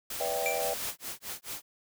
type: noise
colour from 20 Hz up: white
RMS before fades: -37 dBFS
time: 0.1-0.91 s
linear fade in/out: 5 ms
type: chord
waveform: sine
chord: E minor seventh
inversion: second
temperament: equal with one note detuned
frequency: 493.9 / 578.2 / 659.3 / 784 Hz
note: B4 / D5 / E5 / G5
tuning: 0 / -27 / 0 / 0 cents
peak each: -35 dBFS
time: 0.2-0.74 s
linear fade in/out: 5 ms
type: tone with exponential decay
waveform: square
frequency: 2349 Hz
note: D7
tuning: in tune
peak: -27 dBFS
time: 0.46-0.72 s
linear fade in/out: 0 ms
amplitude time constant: 56 ms
type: noise with tremolo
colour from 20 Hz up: white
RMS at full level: -37 dBFS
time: 0.6-1.62 s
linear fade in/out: 5 ms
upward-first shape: sine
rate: 4.6 Hz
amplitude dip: 100%
effects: none